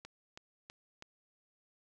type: click train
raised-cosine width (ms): 0.2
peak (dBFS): -30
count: 4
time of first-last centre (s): 0.05-1.024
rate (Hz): 3.08
effects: none